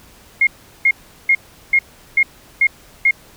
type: tone bursts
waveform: sine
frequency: 2143 Hz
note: C7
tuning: 41 cents sharp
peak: -9 dBFS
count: 7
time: 0.41-3.11 s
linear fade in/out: 5 ms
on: 60 ms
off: 380 ms
effects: pink hiss -46 dBFS RMS until 3.36 s